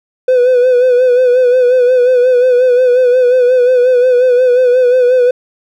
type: tone with vibrato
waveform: triangle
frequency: 500 Hz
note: B4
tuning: 21 cents sharp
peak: -3 dBFS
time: 0.28-5.31 s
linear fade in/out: 5 ms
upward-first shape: sine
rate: 5.6 Hz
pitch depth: 50 cents each way
effects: tanh soft clip ceiling 0 dBFS